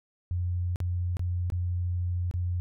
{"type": "tone with dropouts", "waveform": "sine", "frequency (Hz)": 88.7, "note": "F2", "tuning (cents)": 27, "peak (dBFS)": -26, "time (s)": [0.31, 2.6], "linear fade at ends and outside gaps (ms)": 0, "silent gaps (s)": [[0.759, 0.803], [1.169, 1.194], [1.501, 1.522], [2.312, 2.339]], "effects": []}